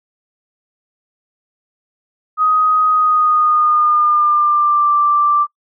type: tone with pitch glide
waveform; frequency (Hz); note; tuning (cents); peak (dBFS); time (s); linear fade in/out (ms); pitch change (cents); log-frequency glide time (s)
sine; 1253 to 1175.9; D#6 to D6; +12 to +2; -10; 2.37-5.47; 50; -110; 2.89-4.92
effects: noise-tail reverb RT60 0.1 s tail -23 dB re dry